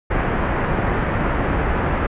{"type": "low-pass noise", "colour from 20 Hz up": "pink", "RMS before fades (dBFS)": -20, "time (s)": [0.1, 2.07], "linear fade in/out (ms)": 10, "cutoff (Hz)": 2000, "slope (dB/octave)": 24, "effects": ["resampled to 8000 Hz"]}